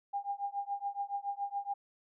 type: tone with tremolo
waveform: sine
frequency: 804 Hz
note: G5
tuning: 44 cents sharp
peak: -30 dBFS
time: 0.13-1.74 s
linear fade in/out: 10 ms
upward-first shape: triangle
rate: 7.1 Hz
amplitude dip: 100%
effects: none